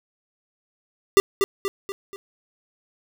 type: tone with echo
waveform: square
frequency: 394.4 Hz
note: G4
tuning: 11 cents sharp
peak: -11 dBFS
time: 1.17-1.2 s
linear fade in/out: 0 ms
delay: 240 ms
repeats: 4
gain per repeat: -6 dB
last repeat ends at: 2.16 s
effects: none